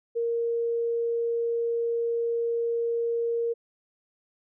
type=tone; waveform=sine; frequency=466.2 Hz; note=A#4; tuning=in tune; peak=-24 dBFS; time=0.15-3.54 s; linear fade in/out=20 ms; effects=none